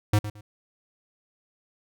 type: tone with echo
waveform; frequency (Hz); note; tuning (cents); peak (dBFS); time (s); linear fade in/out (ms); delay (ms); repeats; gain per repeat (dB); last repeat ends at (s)
square; 104.9; G#2; +18; -18; 0.13-0.19; 5; 110; 2; -13; 0.41
effects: none